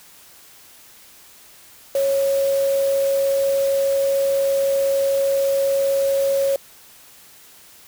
sine tone in noise, 550 Hz, C#5, 14 cents flat, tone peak -16 dBFS, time 1.95-6.56 s, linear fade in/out 2 ms, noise white, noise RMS -34 dBFS, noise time 1.95-6.56 s, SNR +15 dB, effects white hiss -47 dBFS RMS until 7.87 s

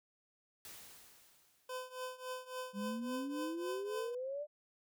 white noise with exponential decay, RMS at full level -50 dBFS, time 0.65-2.31 s, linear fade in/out 1 ms, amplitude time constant 360 ms
25% pulse tone with tremolo, 509 Hz, C5, 48 cents flat, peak -35 dBFS, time 1.69-4.15 s, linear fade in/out 5 ms, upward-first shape triangle, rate 3.6 Hz, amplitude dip 90%
sine exponential sweep, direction up, 196 to 605 Hz, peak -38 dBFS, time 2.73-4.47 s, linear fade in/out 50 ms
effects none

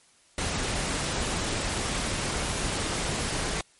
pink noise, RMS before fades -29 dBFS, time 0.38-3.61 s, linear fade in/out 2 ms, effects white hiss -60 dBFS RMS until 3.79 s + MP3 48 kbps

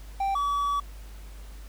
triangle tone pair in turn, 784 / 1142 Hz, G5 / D6, 0 / -49 cents, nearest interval perfect fifth, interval 651 cents, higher second, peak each -22 dBFS, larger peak neither, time 0.2-0.35 / 0.35-0.8 s, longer second, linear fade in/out 5 ms, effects added 50 Hz sine -40 dBFS peak until 1.68 s + pink hiss -53 dBFS RMS until 1.68 s

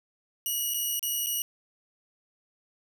5% pulse tone with dropouts, 2907 Hz, F#7, 31 cents flat, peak -19 dBFS, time 0.46-1.42 s, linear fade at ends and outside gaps 1 ms, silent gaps 0.738-0.743 / 0.994-1.028 / 1.262-1.268 s, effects none

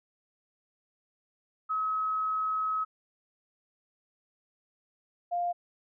sine tone pair in turn, 1280 / 700.8 Hz, D#6 / F5, +49 / +6 cents, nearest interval minor seventh, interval 1043 cents, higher first, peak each -27 dBFS, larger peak neither, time 1.69-2.85 / 5.31-5.53 s, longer first, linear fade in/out 20 ms, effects none

